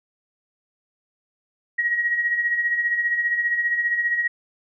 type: tone with tremolo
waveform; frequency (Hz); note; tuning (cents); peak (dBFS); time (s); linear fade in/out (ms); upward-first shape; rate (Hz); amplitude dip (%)
sine; 1899; A#6; +32; -17; 1.78-4.28; 10; sine; 15; 55
effects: none